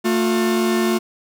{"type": "tone pair together", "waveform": "45% pulse", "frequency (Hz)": [223.8, 357.5], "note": ["A3", "F4"], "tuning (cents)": [30, 41], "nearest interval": "minor sixth", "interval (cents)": 811, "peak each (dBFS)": -19, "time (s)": [0.04, 0.99], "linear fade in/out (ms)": 20, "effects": []}